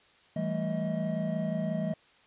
triangle tone cluster, 165.4 / 196.3 / 222.1 / 633 Hz, E3 / G3 / A3 / D#5, +6 / +3 / +16 / +30 cents, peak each -31 / -32 / -33 / -33 dBFS, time 0.36-1.94 s, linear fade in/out 5 ms, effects white hiss -61 dBFS RMS until 2.26 s + resampled to 8000 Hz

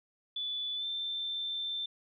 sine tone with pitch glide, 3470 to 3557 Hz, A7 to A7, -25 to +18 cents, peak -33 dBFS, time 0.36-1.86 s, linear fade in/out 5 ms, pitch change +43 cents, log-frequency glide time 0.75-0.85 s, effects none

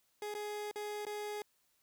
30% pulse tone with dropouts, 417.6 Hz, G#4, 10 cents sharp, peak -36 dBFS, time 0.22-1.42 s, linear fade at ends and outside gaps 2 ms, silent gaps 0.341-0.349 / 0.713-0.758 / 1.052-1.066 s, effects white hiss -75 dBFS RMS until 1.82 s

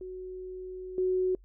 sine tone with level steps, 370 Hz, F#4, in tune, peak -37 / -24 dBFS, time 0.01-1.35 s, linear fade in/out 2 ms, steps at 0.98 s, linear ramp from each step 2 ms, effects noise-tail reverb RT60 0.1 s tail -26 dB re dry + added 46 Hz sine -52 dBFS peak until 1.44 s

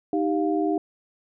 sine tone cluster, 311.8 / 393 / 702 Hz, D#4 / G4 / F5, +4 / +4 / +9 cents, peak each -23 / -26 / -28 dBFS, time 0.13-0.78 s, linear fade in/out 2 ms, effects none

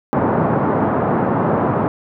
pink band-pass noise, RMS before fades -17 dBFS, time 0.13-1.88 s, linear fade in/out 0 ms, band 120 to 1200 Hz, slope 24 dB/octave, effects none

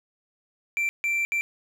triangle tone bursts at uneven times, 2349 Hz, D7, in tune, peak -21 dBFS, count 3, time 0.77-0.89 / 1.04-1.25 / 1.32-1.41 s, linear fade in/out 0 ms, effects none

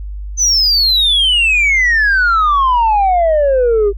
sine exponential sweep, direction down, 6200 to 392 Hz, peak -7 dBFS, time 0.37-3.93 s, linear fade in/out 50 ms, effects tanh soft clip ceiling -7 dBFS + added 50 Hz sine -22 dBFS peak until 3.97 s

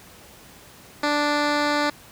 10% pulse tone with low-pass filter, 293.7 Hz, D4, in tune, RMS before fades -22 dBFS, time 1.03-1.9 s, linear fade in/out 5 ms, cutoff 4900 Hz, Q 1.1, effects pink hiss -47 dBFS RMS until 2.11 s + high-pass 60 Hz 12 dB/octave

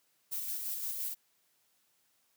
violet noise with tremolo, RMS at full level -36 dBFS, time 0.31-1.15 s, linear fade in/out 20 ms, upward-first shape square, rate 5.8 Hz, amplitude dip 30%, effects white hiss -73 dBFS RMS until 2.36 s + high-pass 100 Hz 12 dB/octave

